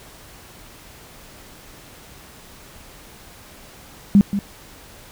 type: tone with echo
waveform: sine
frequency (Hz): 200.7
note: G3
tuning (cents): +41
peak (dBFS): -7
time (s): 4.15-4.21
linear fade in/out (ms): 0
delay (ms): 180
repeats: 1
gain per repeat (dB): -11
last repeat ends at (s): 4.39
effects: pink hiss -44 dBFS RMS until 5.11 s